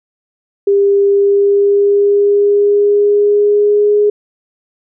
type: tone with pitch glide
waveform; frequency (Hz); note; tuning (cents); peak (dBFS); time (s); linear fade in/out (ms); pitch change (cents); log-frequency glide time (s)
sine; 400 to 415.5; G4 to G#4; +35 to +1; -7; 0.67-4.1; 5; +66; 1.09-3.98
effects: none